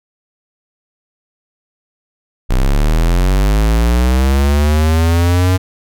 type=linear sweep; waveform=square; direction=up; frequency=30.25 to 93.3 Hz; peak=-10 dBFS; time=2.49-5.58 s; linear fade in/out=20 ms; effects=none